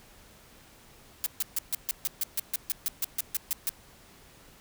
blue noise bursts, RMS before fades -28 dBFS, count 16, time 1.24-3.692 s, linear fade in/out 0 ms, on 22 ms, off 140 ms, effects pink hiss -55 dBFS RMS until 4.6 s

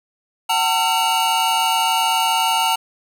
square tone cluster, 755 / 902 / 1352 / 2876 Hz, F#5 / A5 / E6 / F#7, +35 / +43 / +43 / -50 cents, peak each -24 / -19 / -27 / -23 dBFS, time 0.49-2.76 s, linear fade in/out 10 ms, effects none

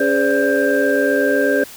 sine tone cluster, 278.2 / 411.8 / 510 / 578 / 1583 Hz, C#4 / G#4 / C5 / D5 / G6, +6 / -15 / -44 / -28 / +17 cents, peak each -19 dBFS, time 0-1.64 s, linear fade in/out 5 ms, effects tanh soft clip ceiling -5 dBFS + white hiss -38 dBFS RMS until 1.76 s

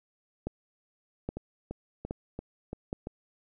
two click trains, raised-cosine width 2 ms, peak -19 / -23 dBFS, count 4 / 6, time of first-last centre 0.47-2.929 / 1.37-3.071 s, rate 1.22 / 2.94 Hz, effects none

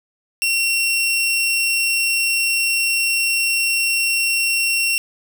sawtooth tone, 2730 Hz, F7, 40 cents flat, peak -13 dBFS, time 0.42-4.98 s, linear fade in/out 0 ms, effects none

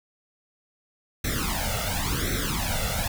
pink noise with flanger, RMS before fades -27 dBFS, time 1.24-3.08 s, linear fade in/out 5 ms, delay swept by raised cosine 0.51 to 1.47 ms, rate 0.93 Hz, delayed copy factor +0.95, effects none

